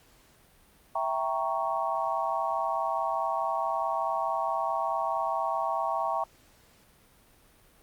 sine chord, E diminished seventh, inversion none, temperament equal, 659.3 / 784 / 932.3 / 1108.7 Hz, E5 / G5 / Bb5 / Db6, 0 / 0 / 0 / 0 cents, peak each -32 dBFS, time 0.95-6.24 s, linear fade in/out 5 ms, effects pink hiss -60 dBFS RMS until 7.82 s + Opus 48 kbps

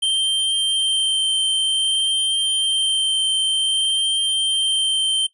square tone with vibrato, 3136 Hz, G7, in tune, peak -17 dBFS, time 0.02-5.27 s, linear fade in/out 10 ms, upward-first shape sine, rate 0.53 Hz, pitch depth 9 cents each way, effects noise-tail reverb RT60 0.1 s tail -17 dB re dry + resampled to 24000 Hz

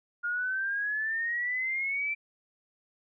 sine exponential sweep, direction up, 1414 to 2349 Hz, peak -28 dBFS, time 0.23-2.15 s, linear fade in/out 20 ms, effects none

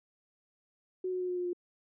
sine tone with pitch steps, 369.5 / 366.3 / 363.2 / 360 / 356.9 / 353.8 Hz, F#4 / F#4 / F#4 / F#4 / F4 / F4, -2 / -17 / -32 / -47 / +38 / +23 cents, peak -31 dBFS, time 1.04-1.532 s, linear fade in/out 5 ms, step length 82 ms, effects none

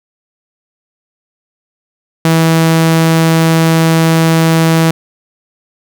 sawtooth tone, 162.9 Hz, E3, 20 cents flat, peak -3 dBFS, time 2.25-4.91 s, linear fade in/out 2 ms, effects none

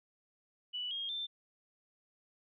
sine tone with pitch steps, 2960 / 3247 / 3561 Hz, F#7 / G#7 / A7, 0 / -40 / +20 cents, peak -36 dBFS, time 0.73-1.27 s, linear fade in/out 20 ms, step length 180 ms, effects none

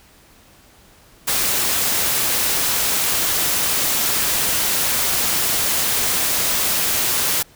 white noise with amplitude modulation, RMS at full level -18 dBFS, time 1.27-7.43 s, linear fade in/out 10 ms, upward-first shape sine, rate 294 Hz, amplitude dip 25%, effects pink hiss -50 dBFS RMS until 7.55 s

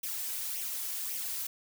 blue noise with flanger, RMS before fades -36 dBFS, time 0.03-1.47 s, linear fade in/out 5 ms, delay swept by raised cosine 0.33 to 3.13 ms, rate 1.8 Hz, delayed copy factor +0.65, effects none

